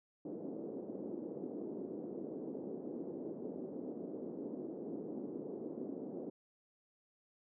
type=band-pass noise; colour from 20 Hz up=pink; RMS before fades=-44 dBFS; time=0.25-6.3 s; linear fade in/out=5 ms; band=240 to 450 Hz; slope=24 dB/octave; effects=none